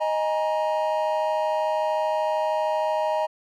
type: chord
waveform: triangle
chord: D# suspended fourth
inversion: none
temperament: equal with one note detuned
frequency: 622.3 / 830.6 / 943.7 Hz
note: D#5 / G#5 / A#5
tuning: 0 / 0 / +21 cents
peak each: -22 / -27 / -25 dBFS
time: 0-3.27 s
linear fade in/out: 20 ms
effects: none